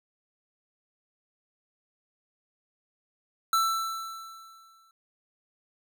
square tone with exponential decay, 1331 Hz, E6, 16 cents sharp, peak -21 dBFS, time 3.53-4.91 s, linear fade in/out 2 ms, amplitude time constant 300 ms, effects none

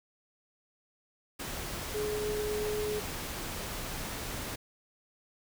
sine tone in noise, 422.1 Hz, G#4, 28 cents sharp, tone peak -31 dBFS, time 1.94-3 s, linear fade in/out 10 ms, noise pink, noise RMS -38 dBFS, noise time 1.39-4.56 s, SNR +4 dB, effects none

